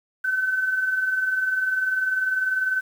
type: tone pair together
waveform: sine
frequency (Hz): 1504 / 1524.1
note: F#6 / G6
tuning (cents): +28 / -49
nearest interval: unison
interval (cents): 23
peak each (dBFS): -30 / -21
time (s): 0.24-2.81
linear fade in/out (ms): 10
effects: 8-bit